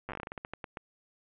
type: slowing click train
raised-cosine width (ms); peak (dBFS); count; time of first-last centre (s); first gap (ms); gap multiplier
0.5; -23; 16; 0.09-0.772; 8; 1.22
effects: resampled to 8000 Hz + 9-bit